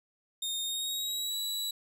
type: tone with pitch glide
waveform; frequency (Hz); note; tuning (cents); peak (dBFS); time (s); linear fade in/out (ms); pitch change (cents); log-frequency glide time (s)
sawtooth; 3680 to 3921; A#7 to B7; -23 to -13; -29; 0.42-1.71; 5; +110; 0.64-1.38
effects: none